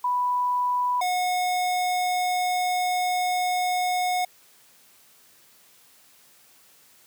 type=tone pair in turn; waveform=sine / square; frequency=987.8 / 727.3 Hz; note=B5 / F#5; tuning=0 / -30 cents; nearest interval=perfect fourth; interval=530 cents; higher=first; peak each=-21 / -23 dBFS; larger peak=first; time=0.04-1.01 / 1.01-4.25 s; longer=second; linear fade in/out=5 ms; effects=white hiss -56 dBFS RMS until 7.06 s + high-pass 100 Hz 12 dB/octave